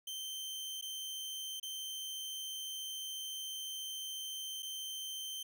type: tone with dropouts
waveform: sawtooth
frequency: 3113 Hz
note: G7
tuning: 13 cents flat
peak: -37 dBFS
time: 0.07-5.43 s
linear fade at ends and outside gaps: 5 ms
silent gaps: 0.813-0.823 / 1.599-1.628 / 4.624-4.628 s
effects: none